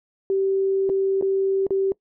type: tone with dropouts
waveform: sine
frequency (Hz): 387.5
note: G4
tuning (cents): -20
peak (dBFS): -18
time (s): 0.3-1.92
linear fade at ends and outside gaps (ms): 1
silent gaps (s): 0.893-0.898 / 1.212-1.224 / 1.667-1.706
effects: noise-tail reverb RT60 0.1 s tail -22 dB re dry